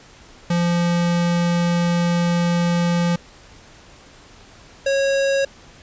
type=tone pair in turn; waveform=square; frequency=172.8 / 548.6 Hz; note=F3 / C#5; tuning=-18 / -18 cents; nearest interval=octave + minor sixth; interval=2000 cents; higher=second; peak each=-17 dBFS; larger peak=neither; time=0.5-3.16 / 4.86-5.45 s; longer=first; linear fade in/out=5 ms; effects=pink hiss -46 dBFS RMS until 5.82 s + resampled to 16000 Hz